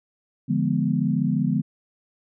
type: chord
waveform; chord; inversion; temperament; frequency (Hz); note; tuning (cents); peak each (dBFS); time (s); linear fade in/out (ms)
sine; D diminished seventh; none; equal with one note detuned; 146.83 / 172.61 / 207.7 / 246.9; D3 / F3 / Ab3 / Cb4; 0 / -20 / 0 / 0; -25; 0.48-1.62; 20
effects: none